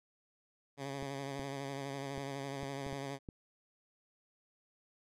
10% pulse tone with vibrato, 138.2 Hz, C#3, 5 cents flat, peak -31 dBFS, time 0.77-3.19 s, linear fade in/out 50 ms, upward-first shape sine, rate 12 Hz, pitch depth 37 cents each way
clicks, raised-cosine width 3 ms, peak -31 dBFS, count 7, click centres 1.026 / 1.396 / 2.179 / 2.631 / 2.866 / 2.928 / 3.288 s
effects low-pass 9000 Hz 12 dB/octave

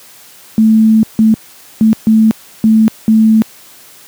sine tone bursts at uneven times, 220 Hz, A3, in tune, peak -4 dBFS, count 6, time 0.58-1.03 / 1.19-1.34 / 1.81-1.93 / 2.07-2.31 / 2.64-2.88 / 3.08-3.42 s, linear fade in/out 0 ms, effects white hiss -39 dBFS RMS until 4.07 s + high-pass 100 Hz 12 dB/octave

